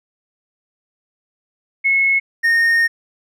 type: tone pair in turn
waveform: sine / triangle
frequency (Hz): 2184 / 1843.1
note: C#7 / A#6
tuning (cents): -26 / -20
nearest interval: minor third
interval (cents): 294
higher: first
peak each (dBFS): -12 / -10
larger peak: second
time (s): 1.84-2.2 / 2.43-2.88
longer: second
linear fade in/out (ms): 20
effects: none